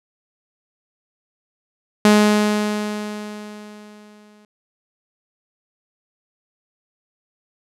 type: tone with exponential decay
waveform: sawtooth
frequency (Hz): 210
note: G#3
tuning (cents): +19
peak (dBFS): -5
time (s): 2.05-4.45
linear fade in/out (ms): 2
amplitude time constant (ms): 520
effects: low-pass 10000 Hz 12 dB/octave